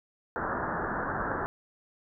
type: low-pass noise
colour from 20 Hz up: white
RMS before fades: -32 dBFS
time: 0.36-1.46 s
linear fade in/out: 0 ms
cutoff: 1700 Hz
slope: 96 dB/octave
effects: none